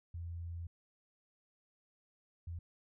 sine tone bursts at uneven times, 85 Hz, F2, 46 cents flat, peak -40 dBFS, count 2, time 0.14-0.67 / 2.47-2.59 s, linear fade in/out 5 ms, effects none

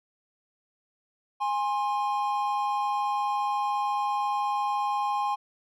triangle tone pair together, 824 / 1058.2 Hz, G#5 / C6, -14 / +19 cents, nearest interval major third, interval 433 cents, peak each -25 / -27 dBFS, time 1.4-5.36 s, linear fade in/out 20 ms, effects none

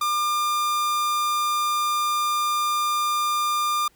45% pulse tone, 1200 Hz, D6, 37 cents sharp, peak -21 dBFS, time 0.01-3.88 s, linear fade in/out 5 ms, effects pink hiss -60 dBFS RMS until 3.95 s

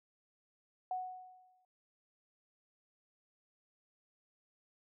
sine tone with exponential decay, 739 Hz, F#5, 2 cents flat, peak -33 dBFS, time 0.91-1.65 s, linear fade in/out 2 ms, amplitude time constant 160 ms, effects none

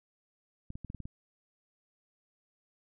clicks, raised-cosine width 5 ms, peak -29 dBFS, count 7, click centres 0.704 / 0.755 / 0.847 / 0.901 / 0.947 / 1.003 / 1.055 s, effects none

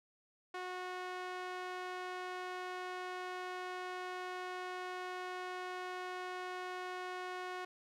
sawtooth tone with band-pass filter, 365.2 Hz, F#4, 23 cents flat, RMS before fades -43 dBFS, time 0.54-7.65 s, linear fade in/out 5 ms, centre 1300 Hz, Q 0.7, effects none

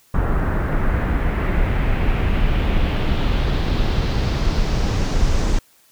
brown noise with low-pass filter sweep, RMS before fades -18 dBFS, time 0.14-5.59 s, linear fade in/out 5 ms, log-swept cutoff 1400 to 6800 Hz, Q 2, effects white hiss -55 dBFS RMS until 5.91 s

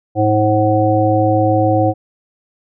harmonic tone, 106.6 Hz, G#2, 46 cents sharp, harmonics 1 / 3 / 5 / 7, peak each -16 / -16 / -16 / -16 dBFS, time 0.15-1.94 s, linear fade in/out 50 ms, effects none

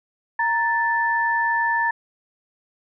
sine tone pair together, 931.5 / 1760 Hz, A#5 / A6, -2 / 0 cents, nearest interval major seventh, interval 1102 cents, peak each -21 dBFS, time 0.39-1.91 s, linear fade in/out 5 ms, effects none

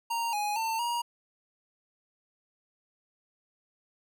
square tone with pitch steps, 929 / 832 / 898 / 949 Hz, A#5 / G#5 / A5 / A#5, -6 / +3 / +35 / +31 cents, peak -29 dBFS, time 0.1-1.02 s, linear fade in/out 10 ms, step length 230 ms, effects none

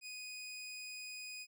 20% pulse tone, 2490 Hz, D#7, 1 cent sharp, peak -40 dBFS, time 0.01-1.47 s, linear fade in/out 50 ms, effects none

